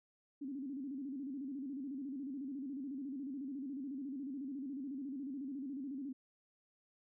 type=tone with vibrato; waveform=sine; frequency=272.4 Hz; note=C#4; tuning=30 cents flat; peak=-40 dBFS; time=0.41-6.13 s; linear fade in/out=10 ms; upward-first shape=square; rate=14 Hz; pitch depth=96 cents each way; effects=none